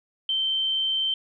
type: tone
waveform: sine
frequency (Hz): 3112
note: G7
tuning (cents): -13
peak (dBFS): -22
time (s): 0.29-1.14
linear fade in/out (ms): 2
effects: none